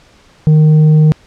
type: tone with tanh clipping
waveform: sine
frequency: 154.4 Hz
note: D#3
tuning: 13 cents flat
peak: -5 dBFS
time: 0.47-1.12 s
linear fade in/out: 0 ms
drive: 4 dB
effects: pink hiss -46 dBFS RMS until 1.26 s + low-pass 6000 Hz 12 dB/octave